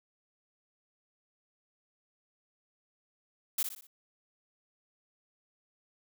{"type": "noise with echo", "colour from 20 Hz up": "blue", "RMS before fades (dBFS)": -30, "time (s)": [3.58, 3.63], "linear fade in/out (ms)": 5, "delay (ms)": 60, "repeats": 4, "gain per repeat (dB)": -7, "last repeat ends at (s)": 3.87, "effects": []}